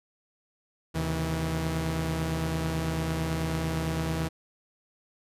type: tone cluster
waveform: sawtooth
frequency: 76.4 / 131.5 / 161.8 Hz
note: D#2 / C3 / E3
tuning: -31 / +9 / -32 cents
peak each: -29 / -34 / -25 dBFS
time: 0.94-4.29 s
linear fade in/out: 20 ms
effects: resampled to 32000 Hz